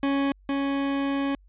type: tone pair in turn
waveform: 40% pulse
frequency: 277.2 / 277.2 Hz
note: C#4 / C#4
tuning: 0 / 0 cents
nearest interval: unison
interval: 0 cents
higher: neither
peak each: -21 / -23 dBFS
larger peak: first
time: 0.03-0.32 / 0.49-1.35 s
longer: second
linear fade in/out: 2 ms
effects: added 48 Hz sine -52 dBFS peak until 1.48 s + resampled to 8000 Hz